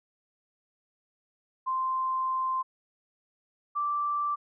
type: tone pair in turn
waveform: sine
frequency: 1043 / 1170.7 Hz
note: C6 / D6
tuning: -6 / -6 cents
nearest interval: major second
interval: 200 cents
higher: second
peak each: -26 dBFS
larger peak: neither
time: 1.66-2.63 / 3.75-4.36 s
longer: first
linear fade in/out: 20 ms
effects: none